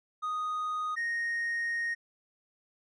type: tone pair in turn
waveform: triangle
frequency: 1243 / 1862.4 Hz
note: D#6 / A#6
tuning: -2 / -2 cents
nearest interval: perfect fifth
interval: 700 cents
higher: second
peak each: -28 / -27 dBFS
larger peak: second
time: 0.22-0.96 / 0.96-1.95 s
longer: second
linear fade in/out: 20 ms
effects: tanh soft clip ceiling -23 dBFS + resampled to 22050 Hz